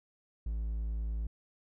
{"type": "tone", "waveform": "triangle", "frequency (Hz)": 55, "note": "A1", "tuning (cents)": 0, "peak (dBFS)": -30, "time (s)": [0.46, 1.27], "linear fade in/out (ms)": 5, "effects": []}